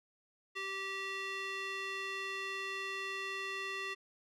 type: tone with band-pass filter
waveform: square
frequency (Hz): 388.2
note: G4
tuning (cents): -17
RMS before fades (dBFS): -40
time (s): 0.55-3.95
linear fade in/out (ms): 20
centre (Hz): 2400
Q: 1.7
effects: none